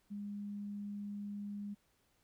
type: tone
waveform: sine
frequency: 204.1 Hz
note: G#3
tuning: 30 cents flat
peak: -40 dBFS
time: 0.1-1.75 s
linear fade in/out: 20 ms
effects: pink hiss -75 dBFS RMS until 2.23 s